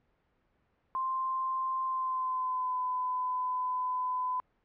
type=tone with pitch glide; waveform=sine; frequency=1046.5 to 1007.9 Hz; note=C6 to B5; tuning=0 to +35 cents; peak=-29 dBFS; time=0.95-4.4 s; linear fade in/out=0 ms; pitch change=-65 cents; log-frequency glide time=1.84-2.78 s; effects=pink hiss -73 dBFS RMS until 4.64 s + low-pass 2000 Hz 12 dB/octave